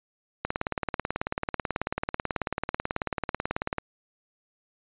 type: click train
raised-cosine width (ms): 0.5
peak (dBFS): -12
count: 62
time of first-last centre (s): 0.45-3.783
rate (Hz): 18.3
effects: resampled to 8000 Hz